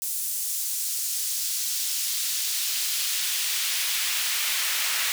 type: noise with high-pass filter sweep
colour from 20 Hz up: pink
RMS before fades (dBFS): -27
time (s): 0.02-5.12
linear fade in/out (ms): 0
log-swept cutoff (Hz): 8500 to 1800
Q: 0.93
effects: none